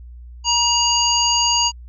harmonic tone, 949 Hz, A#5, 31 cents sharp, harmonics 1 / 3 / 5 / 7, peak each -20 / -20 / -20 / -20 dBFS, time 0.44-1.72 s, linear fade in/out 50 ms, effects added 60 Hz sine -35 dBFS peak until 1.88 s

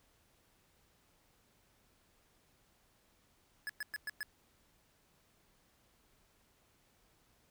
square tone bursts, 1703 Hz, G#6, 43 cents sharp, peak -38 dBFS, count 5, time 3.67-4.23 s, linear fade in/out 0 ms, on 24 ms, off 110 ms, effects pink hiss -71 dBFS RMS until 7.5 s

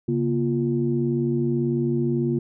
sine tone cluster, 137.6 / 235.8 / 349.3 Hz, C#3 / A#3 / F4, -12 / +20 / 0 cents, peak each -24 dBFS, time 0.08-2.39 s, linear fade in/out 5 ms, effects tanh soft clip ceiling -10 dBFS

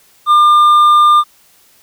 sine tone with hard clipping, 1200 Hz, D6, 37 cents sharp, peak -6 dBFS, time 0.26-1.24 s, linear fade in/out 50 ms, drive 4 dB, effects white hiss -49 dBFS RMS until 1.82 s

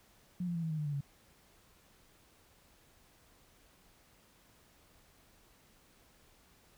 sine tone with pitch steps, 178.8 / 172.81 / 167.02 / 161.42 / 156.01 / 150.79 / 145.73 / 140.85 Hz, F3 / F3 / E3 / E3 / D#3 / D3 / D3 / C#3, +41 / -18 / +23 / -36 / +5 / +46 / -13 / +28 cents, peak -33 dBFS, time 0.4-1.008 s, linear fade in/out 5 ms, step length 76 ms, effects pink hiss -65 dBFS RMS until 6.77 s

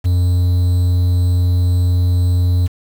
triangle tone with quantisation, 89 Hz, F2, 33 cents sharp, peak -9 dBFS, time 0.04-2.68 s, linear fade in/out 20 ms, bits 6, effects none

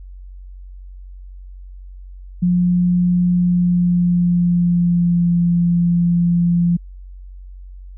sine tone with pitch glide, 177.8 to 172.94 Hz, F3 to F3, +31 to -17 cents, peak -12 dBFS, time 2.42-6.77 s, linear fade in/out 10 ms, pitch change -48 cents, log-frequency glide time 3.3-5.33 s, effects added 46 Hz sine -33 dBFS peak until 7.97 s

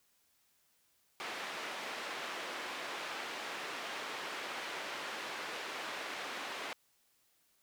white band-pass noise, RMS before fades -42 dBFS, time 1.2-6.73 s, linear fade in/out 0 ms, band 340 to 2500 Hz, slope 12 dB/octave, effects white hiss -73 dBFS RMS until 7.62 s

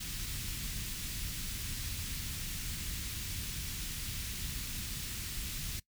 pink band-stop noise, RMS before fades -39 dBFS, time 0-5.8 s, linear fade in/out 10 ms, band 160 to 2600 Hz, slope 12 dB/octave, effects noise-tail reverb RT60 0.1 s tail -20 dB re dry

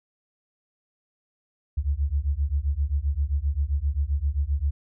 sine beating tone pair, 67.7 / 75.3 Hz, C#2 / D2, -40 / +44 cents, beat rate 7.6 Hz, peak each -25 dBFS, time 1.77-4.71 s, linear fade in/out 10 ms, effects none

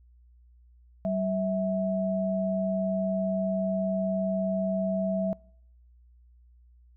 sine tone pair together, 191.5 / 652.2 Hz, G3 / E5, -40 / -19 cents, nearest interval octave + major sixth, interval 2121 cents, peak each -28 dBFS, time 1.05-5.33 s, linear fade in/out 0 ms, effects noise-tail reverb RT60 0.7 s tail -25 dB re dry + added 60 Hz sine -54 dBFS peak until 6.96 s

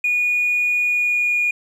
triangle tone with pitch glide, 2452 to 2438 Hz, D#7 to D#7, -26 to -36 cents, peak -13 dBFS, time 0.04-1.51 s, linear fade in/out 5 ms, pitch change -10 cents, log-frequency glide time 0.86-1.35 s, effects tanh soft clip ceiling -13 dBFS

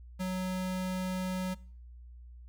square tone, 185 Hz, F#3, in tune, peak -32 dBFS, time 0.19-1.55 s, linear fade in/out 20 ms, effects noise-tail reverb RT60 0.5 s tail -22 dB re dry + added 60 Hz sine -47 dBFS peak until 2.48 s

